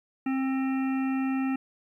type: harmonic tone with a mistuned harmonic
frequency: 265.2 Hz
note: C4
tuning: 23 cents sharp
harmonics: 1 / 3 / 5 / 7 / 9 / 10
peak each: -25 / -38 / -41 / -43 / -45 / -45 dBFS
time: 0.26-1.56 s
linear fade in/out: 5 ms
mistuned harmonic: 10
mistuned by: +43 cents
effects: 11-bit